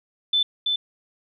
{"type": "tone with echo", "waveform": "sine", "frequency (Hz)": 3520, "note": "A7", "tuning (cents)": 0, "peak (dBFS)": -17, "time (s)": [0.33, 0.43], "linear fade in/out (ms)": 5, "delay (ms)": 330, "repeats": 1, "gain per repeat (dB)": -3, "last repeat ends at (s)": 0.76, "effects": []}